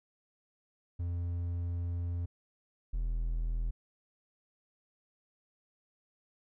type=tone pair in turn; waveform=triangle; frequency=86.7 / 41.12 Hz; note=F2 / E1; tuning=-12 / -4 cents; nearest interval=octave + minor second; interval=1292 cents; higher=first; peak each=-30 / -28 dBFS; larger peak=second; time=0.99-2.26 / 2.93-3.71 s; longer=first; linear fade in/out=10 ms; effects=none